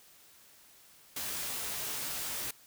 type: noise with comb filter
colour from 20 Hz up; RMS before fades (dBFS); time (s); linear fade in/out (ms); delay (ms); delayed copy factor
white; -37; 1.16-2.51; 5; 17; +0.7
effects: white hiss -59 dBFS RMS until 2.66 s

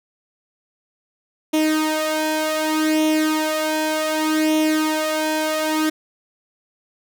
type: tone with flanger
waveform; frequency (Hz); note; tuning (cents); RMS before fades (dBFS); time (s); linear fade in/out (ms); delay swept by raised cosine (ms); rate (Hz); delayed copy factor
sawtooth; 311.1; D#4; 0; -20; 1.53-5.9; 10; 0.32 to 2.02; 0.66; +0.7
effects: none

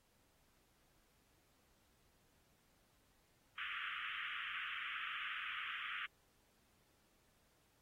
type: band-pass noise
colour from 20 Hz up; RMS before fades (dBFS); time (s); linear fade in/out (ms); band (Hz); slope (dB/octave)
pink; -45; 3.58-6.06; 2; 1200 to 3200; 96
effects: pink hiss -75 dBFS RMS until 7.81 s + AAC 48 kbps

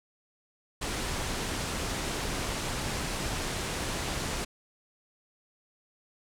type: low-pass noise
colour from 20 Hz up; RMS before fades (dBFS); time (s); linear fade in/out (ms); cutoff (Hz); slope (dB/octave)
pink; -33; 0.81-4.45; 10; 10000; 24
effects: none

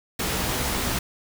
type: noise with comb filter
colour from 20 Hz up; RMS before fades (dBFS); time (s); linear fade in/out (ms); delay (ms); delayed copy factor
pink; -26; 0.19-0.99; 5; 16; +0.55
effects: none

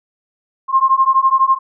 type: beating tone pair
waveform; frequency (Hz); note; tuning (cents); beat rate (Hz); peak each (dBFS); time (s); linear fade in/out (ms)
sine; 1058 / 1070; C6 / C6; +19 / +38; 12; -13; 0.68-1.59; 50
effects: none

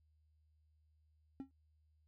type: tone with exponential decay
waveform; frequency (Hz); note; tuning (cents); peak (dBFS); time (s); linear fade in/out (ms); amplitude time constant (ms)
triangle; 270; C#4; -45; -37; 1.4-1.51; 0; 23
effects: added 77 Hz sine -70 dBFS peak until 2.07 s

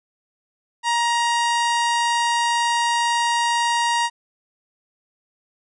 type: harmonic tone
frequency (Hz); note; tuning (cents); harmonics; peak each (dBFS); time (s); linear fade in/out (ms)
942; A#5; +18; 1 / 2 / 3 / 4 / 5 / 6 / 7 / 8 / 9 / 10; -19 / -25 / -29 / -31 / -33 / -35 / -36 / -37 / -38 / -39; 0.83-4.1; 50
effects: none

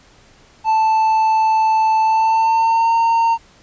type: tone with pitch glide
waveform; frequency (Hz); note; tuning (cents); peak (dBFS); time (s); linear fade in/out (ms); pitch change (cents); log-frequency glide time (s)
triangle; 880 to 916.8; A5 to A#5; 0 to -29; -10; 0.64-3.38; 50; +71; 2.03-2.93
effects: pink hiss -49 dBFS RMS until 3.62 s + resampled to 16000 Hz

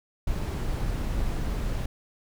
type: noise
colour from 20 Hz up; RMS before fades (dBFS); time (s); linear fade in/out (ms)
brown; -28; 0.27-1.86; 5
effects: none

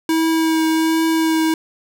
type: tone with vibrato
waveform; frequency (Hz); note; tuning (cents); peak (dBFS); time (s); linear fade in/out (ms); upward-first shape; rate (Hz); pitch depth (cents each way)
square; 322; E4; -41; -15; 0.09-1.54; 2; triangle; 1.3; 15
effects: none

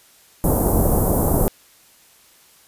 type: band-stop noise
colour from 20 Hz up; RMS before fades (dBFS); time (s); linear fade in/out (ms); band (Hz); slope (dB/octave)
pink; -17; 0.44-1.48; 0; 840 to 11000; 24
effects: white hiss -52 dBFS RMS until 2.67 s + resampled to 32000 Hz

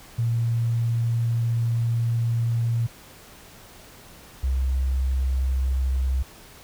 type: tone pair in turn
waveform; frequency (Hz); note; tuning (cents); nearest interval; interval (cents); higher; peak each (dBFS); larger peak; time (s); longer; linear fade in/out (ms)
sine; 116.54 / 65.41; A#2 / C2; 0 / 0; minor seventh; 1000; first; -20; neither; 0.18-2.87 / 4.43-6.23; first; 10
effects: pink hiss -47 dBFS RMS until 6.63 s

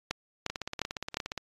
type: two click trains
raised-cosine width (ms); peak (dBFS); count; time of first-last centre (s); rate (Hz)
0.2; -12 / -17; 4 / 16; 0.11-1.17 / 0.5-1.377; 2.83 / 17.1
effects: AAC 32 kbps

